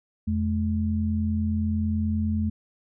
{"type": "tone pair together", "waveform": "sine", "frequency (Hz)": [85.2, 214.7], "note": ["F2", "A3"], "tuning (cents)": [-42, -42], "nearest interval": "octave + major third", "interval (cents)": 1600, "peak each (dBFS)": [-25, -25], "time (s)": [0.27, 2.5], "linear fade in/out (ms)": 10, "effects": []}